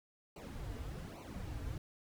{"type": "noise with flanger", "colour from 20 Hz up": "brown", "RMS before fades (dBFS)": -44, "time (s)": [0.36, 1.78], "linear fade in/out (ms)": 2, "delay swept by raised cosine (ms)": [0.57, 5.57], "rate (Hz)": 1.2, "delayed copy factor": -1, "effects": []}